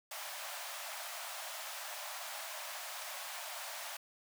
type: high-pass noise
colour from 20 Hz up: pink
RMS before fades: -44 dBFS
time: 0.11-3.97 s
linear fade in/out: 5 ms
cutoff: 580 Hz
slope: 96 dB/octave
effects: none